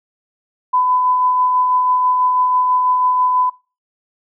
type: tone with tremolo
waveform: sine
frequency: 1004 Hz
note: B5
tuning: 28 cents sharp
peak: -11 dBFS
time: 0.73-3.5 s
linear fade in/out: 10 ms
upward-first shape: sine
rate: 6.1 Hz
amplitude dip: 25%
effects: noise-tail reverb RT60 0.3 s tail -22 dB re dry